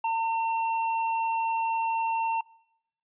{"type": "tone with hard clipping", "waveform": "sine", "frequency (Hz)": 906, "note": "A#5", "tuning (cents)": -50, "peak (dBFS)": -26, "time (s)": [0.04, 2.41], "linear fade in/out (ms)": 5, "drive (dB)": 7, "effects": ["noise-tail reverb RT60 0.8 s tail -23 dB re dry", "resampled to 8000 Hz"]}